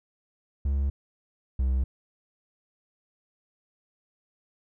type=tone pair in turn; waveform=triangle; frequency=69.3 / 64.82 Hz; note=C#2 / C2; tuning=0 / -16 cents; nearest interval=minor second; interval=116 cents; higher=first; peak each=-21 / -20 dBFS; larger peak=second; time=0.65-0.9 / 1.59-1.84 s; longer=neither; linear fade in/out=5 ms; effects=none